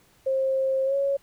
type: tone with pitch glide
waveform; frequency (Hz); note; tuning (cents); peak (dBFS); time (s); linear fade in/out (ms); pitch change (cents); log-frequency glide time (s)
sine; 532 to 554.9; C5 to C#5; +29 to +2; -21; 0.26-1.17; 10; +73; 0.85-0.95
effects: pink hiss -60 dBFS RMS until 1.22 s